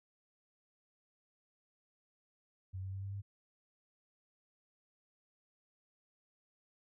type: tone with pitch steps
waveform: sine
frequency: 94 / 95.42 / 96.87 / 98.33 / 99.82 Hz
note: F#2 / G2 / G2 / G2 / G2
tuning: +28 / -46 / -20 / +6 / +32 cents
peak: -39 dBFS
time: 2.73-3.22 s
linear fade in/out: 20 ms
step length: 98 ms
effects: none